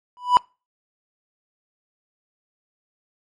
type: tone with exponential growth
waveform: triangle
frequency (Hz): 988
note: B5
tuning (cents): 0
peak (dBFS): -5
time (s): 0.17-0.37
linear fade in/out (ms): 0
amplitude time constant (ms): 42
effects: noise-tail reverb RT60 0.3 s tail -26 dB re dry + MP3 48 kbps